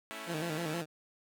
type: chord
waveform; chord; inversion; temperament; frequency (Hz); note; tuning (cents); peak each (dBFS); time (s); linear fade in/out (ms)
5% pulse; A major; none; equal; 220 / 277.2 / 329.6; A3 / C#4 / E4; 0 / 0 / 0; -35; 0.11-0.81; 0
type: tone with vibrato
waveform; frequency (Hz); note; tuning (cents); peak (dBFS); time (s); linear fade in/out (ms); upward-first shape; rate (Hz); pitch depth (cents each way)
15% pulse; 162.6; E3; -23; -28; 0.26-0.86; 50; square; 6.3; 89
effects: none